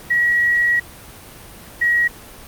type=tone pair in turn; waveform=sine; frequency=1915 / 1905.1 Hz; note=A#6 / A#6; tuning=+46 / +37 cents; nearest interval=unison; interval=9 cents; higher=first; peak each=-13 dBFS; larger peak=neither; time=0.1-0.8 / 1.81-2.08 s; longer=first; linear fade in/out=10 ms; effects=pink hiss -39 dBFS RMS until 2.47 s + Opus 32 kbps